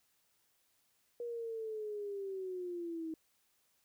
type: linear sweep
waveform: sine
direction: down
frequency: 479.7 to 316.5 Hz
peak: -38 dBFS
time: 1.2-3.14 s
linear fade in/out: 2 ms
effects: white hiss -75 dBFS RMS until 3.84 s